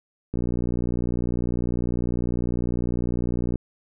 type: click train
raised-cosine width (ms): 3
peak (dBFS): -14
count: 194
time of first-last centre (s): 0.34-3.557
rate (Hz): 60
effects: none